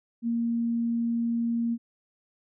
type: tone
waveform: sine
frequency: 233.1 Hz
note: A#3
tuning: in tune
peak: -24 dBFS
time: 0.22-1.78 s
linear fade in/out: 50 ms
effects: none